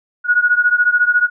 sine beating tone pair, 1450 / 1464 Hz, F#6 / F#6, -35 / -19 cents, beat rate 14 Hz, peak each -13 / -15 dBFS, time 0.24-1.3 s, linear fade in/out 50 ms, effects none

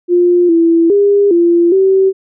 sine tone with pitch steps, 352.4 / 333 / 404.3 / 342.7 / 383.6 Hz, F4 / E4 / G#4 / F4 / G4, +16 / +18 / -46 / -33 / -37 cents, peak -6 dBFS, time 0.08-2.13 s, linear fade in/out 50 ms, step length 410 ms, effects none

